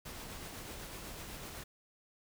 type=noise with tremolo; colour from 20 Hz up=pink; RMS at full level=-45 dBFS; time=0.05-1.64 s; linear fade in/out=10 ms; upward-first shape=sine; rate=8 Hz; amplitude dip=25%; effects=none